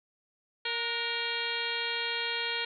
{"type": "harmonic tone with a mistuned harmonic", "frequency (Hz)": 466.2, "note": "A#4", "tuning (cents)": 0, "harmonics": [1, 2, 3, 4, 5, 6, 7, 8, 9], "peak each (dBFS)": [-41, -41, -39, -38, -37, -39, -37, -41, -39], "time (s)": [0.65, 2.65], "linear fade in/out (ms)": 5, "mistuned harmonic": 3, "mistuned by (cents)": 59, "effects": []}